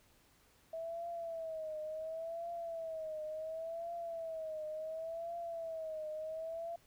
sine tone with vibrato, 649 Hz, E5, 27 cents flat, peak -39 dBFS, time 0.73-6.76 s, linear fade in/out 5 ms, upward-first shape triangle, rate 0.7 Hz, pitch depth 99 cents each way, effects pink hiss -68 dBFS RMS until 6.86 s

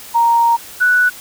sine tone pair in turn, 932.3 / 1479.9 Hz, A#5 / F#6, 0 / 0 cents, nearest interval minor sixth, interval 800 cents, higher second, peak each -9 dBFS, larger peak neither, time 0.14-0.57 / 0.8-1.1 s, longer first, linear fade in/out 20 ms, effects white hiss -35 dBFS RMS until 1.2 s

